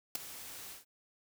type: noise with ADSR envelope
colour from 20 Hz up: white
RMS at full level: -30 dBFS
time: 0.15-0.85 s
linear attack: 4 ms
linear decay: 8 ms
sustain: -17 dB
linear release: 140 ms
effects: none